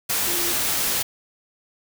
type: tone in noise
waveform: sine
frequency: 347.4 Hz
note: F4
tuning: 9 cents flat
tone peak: -31 dBFS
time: 0.27-0.53 s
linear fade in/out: 10 ms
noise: white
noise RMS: -23 dBFS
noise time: 0.09-1.03 s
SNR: -11 dB
effects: none